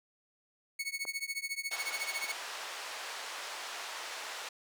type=tone with tremolo; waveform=sawtooth; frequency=2211 Hz; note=C#7; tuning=5 cents flat; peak=-28 dBFS; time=0.79-2.32 s; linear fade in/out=5 ms; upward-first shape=triangle; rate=14 Hz; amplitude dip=100%
type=clicks; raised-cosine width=1 ms; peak=-29 dBFS; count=2; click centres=1.052 / 2.242 s
type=band-pass noise; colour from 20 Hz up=pink; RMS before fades=-42 dBFS; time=1.71-4.49 s; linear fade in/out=5 ms; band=730 to 6700 Hz; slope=12 dB/octave
effects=high-pass 400 Hz 12 dB/octave